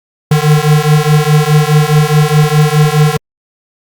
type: beating tone pair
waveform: square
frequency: 148.7 / 153.5 Hz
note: D3 / D#3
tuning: +22 / -23 cents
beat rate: 4.8 Hz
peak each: -10 dBFS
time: 0.31-3.17 s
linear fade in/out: 5 ms
effects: Opus 48 kbps